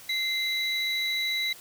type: tone pair together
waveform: triangle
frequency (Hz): 2080 / 3927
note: C7 / B7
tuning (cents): -11 / -11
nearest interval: major seventh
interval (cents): 1100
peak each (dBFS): -27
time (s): 0.09-1.53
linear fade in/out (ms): 5
effects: white hiss -48 dBFS RMS until 1.6 s

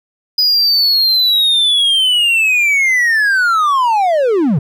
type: linear sweep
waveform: triangle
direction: down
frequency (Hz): 4978 to 123.47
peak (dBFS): -8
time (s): 0.38-4.59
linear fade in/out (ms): 5
effects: none

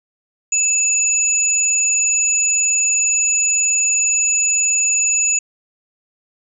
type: tone pair together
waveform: sine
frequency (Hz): 2627 / 6893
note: E7 / A8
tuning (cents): -7 / -37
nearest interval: octave + perfect fourth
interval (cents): 1670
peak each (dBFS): -23 / -14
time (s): 0.52-5.39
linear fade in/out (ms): 5
effects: none

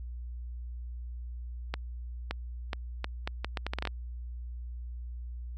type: accelerating click train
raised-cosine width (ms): 0.3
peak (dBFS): -16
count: 13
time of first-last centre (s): 1.74-3.873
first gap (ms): 570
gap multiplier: 0.74
effects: added 60 Hz sine -37 dBFS peak until 5.57 s

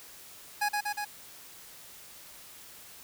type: tone with echo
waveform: 25% pulse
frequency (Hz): 830.6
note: G#5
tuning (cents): 0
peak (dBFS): -22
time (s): 0.61-0.69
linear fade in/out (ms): 10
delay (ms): 120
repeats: 3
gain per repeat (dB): -2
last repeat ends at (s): 1.05
effects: white hiss -50 dBFS RMS until 3.03 s

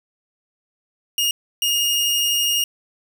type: tone bursts at uneven times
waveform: sawtooth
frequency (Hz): 2848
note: F7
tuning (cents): +33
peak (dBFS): -14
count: 2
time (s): 1.18-1.31 / 1.62-2.64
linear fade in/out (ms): 2
effects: none

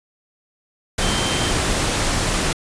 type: tone in noise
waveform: sine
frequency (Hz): 3133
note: G7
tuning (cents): -2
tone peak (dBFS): -27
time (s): 1.02-1.51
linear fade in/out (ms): 5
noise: pink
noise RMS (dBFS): -20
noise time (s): 0.98-2.53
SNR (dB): -10
effects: resampled to 22050 Hz

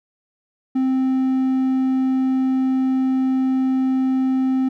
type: tone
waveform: triangle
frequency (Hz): 261.6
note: C4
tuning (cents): 0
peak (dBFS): -14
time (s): 0.75-4.69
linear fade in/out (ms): 10
effects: none

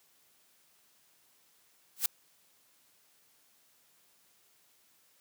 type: noise with exponential growth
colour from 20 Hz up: blue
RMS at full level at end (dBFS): -22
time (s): 1.96-2.06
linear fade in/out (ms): 5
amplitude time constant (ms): 21
effects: white hiss -67 dBFS RMS until 5.2 s + high-pass 100 Hz 12 dB/octave

